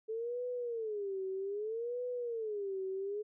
sine tone with vibrato, 433.8 Hz, A4, 25 cents flat, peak -35 dBFS, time 0.08-3.23 s, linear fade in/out 20 ms, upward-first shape sine, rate 0.63 Hz, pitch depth 230 cents each way, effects none

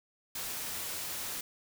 white noise, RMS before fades -38 dBFS, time 0.35-1.41 s, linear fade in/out 5 ms, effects none

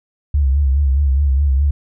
sine tone with vibrato, 69.3 Hz, C#2, in tune, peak -11 dBFS, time 0.34-1.71 s, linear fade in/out 5 ms, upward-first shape sine, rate 4.8 Hz, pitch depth 91 cents each way, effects none

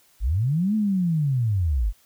sine linear two-way sweep, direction up then down, 42.4 to 220 to 42.4 Hz, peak -19 dBFS, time 0.2-1.93 s, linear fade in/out 50 ms, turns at 0.75 s, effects white hiss -59 dBFS RMS until 2.05 s

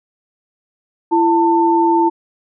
sine tone pair together, 336.3 / 893.7 Hz, E4 / A5, +35 / +27 cents, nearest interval octave + perfect fourth, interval 1692 cents, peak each -13 dBFS, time 1.11-2.1 s, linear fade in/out 20 ms, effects none

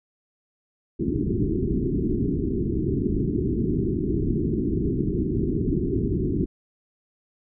white low-pass noise, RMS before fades -24 dBFS, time 0.99-6.46 s, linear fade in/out 20 ms, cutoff 400 Hz, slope 96 dB/octave, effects none

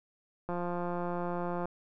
click train, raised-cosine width 1 ms, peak -22 dBFS, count 205, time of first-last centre 0.49-1.656 s, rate 175 Hz, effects none

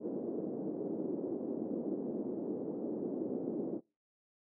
pink band-pass noise, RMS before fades -38 dBFS, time 0-3.81 s, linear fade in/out 50 ms, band 240 to 440 Hz, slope 24 dB/octave, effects noise-tail reverb RT60 0.3 s tail -26 dB re dry

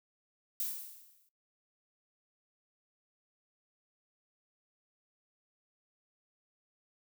violet noise with exponential decay, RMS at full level -33 dBFS, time 0.6-1.29 s, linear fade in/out 1 ms, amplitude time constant 150 ms, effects noise-tail reverb RT60 0.2 s tail -23 dB re dry

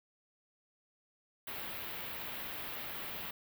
white band-stop noise, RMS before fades -42 dBFS, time 1.47-3.31 s, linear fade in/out 5 ms, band 3500 to 15000 Hz, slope 24 dB/octave, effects none

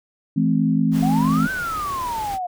sine chord, A minor, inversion second, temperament equal with one note detuned, 164.81 / 215.5 / 261.6 Hz, E3 / A3 / C4, 0 / -36 / 0 cents, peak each -20 dBFS, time 0.36-1.47 s, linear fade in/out 10 ms
pink noise, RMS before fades -35 dBFS, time 0.91-2.39 s, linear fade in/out 50 ms
sine exponential two-way sweep, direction up then down, 702 to 1557 to 702 Hz, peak -23 dBFS, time 1.02-2.47 s, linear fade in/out 10 ms, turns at 1.51 s
effects none

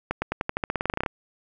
accelerating click train, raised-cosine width 0.5 ms, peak -10 dBFS, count 17, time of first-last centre 0.11-1.062 s, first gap 110 ms, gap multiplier 0.91, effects none

